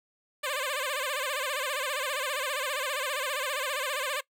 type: tone with vibrato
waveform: 10% pulse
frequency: 554.4 Hz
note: C#5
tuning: in tune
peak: -21 dBFS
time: 0.43-4.21 s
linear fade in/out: 10 ms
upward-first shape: sine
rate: 15 Hz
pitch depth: 150 cents each way
effects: noise-tail reverb RT60 0.1 s tail -21 dB re dry